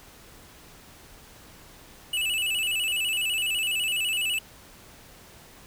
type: tone with vibrato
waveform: square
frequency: 2773 Hz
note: F7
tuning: 13 cents flat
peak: -25 dBFS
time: 2.13-4.39 s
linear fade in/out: 5 ms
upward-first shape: square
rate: 12 Hz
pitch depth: 90 cents each way
effects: pink hiss -50 dBFS RMS until 5.66 s